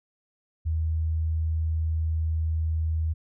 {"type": "tone", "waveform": "sine", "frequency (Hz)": 79.9, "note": "D#2", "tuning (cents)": 47, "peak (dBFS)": -23, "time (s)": [0.65, 3.14], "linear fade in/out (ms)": 20, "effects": []}